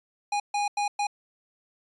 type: tone bursts at uneven times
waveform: square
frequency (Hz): 821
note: G#5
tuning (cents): -20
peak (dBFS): -25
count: 4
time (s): 0.32-0.4 / 0.54-0.68 / 0.77-0.88 / 0.99-1.07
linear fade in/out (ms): 5
effects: resampled to 22050 Hz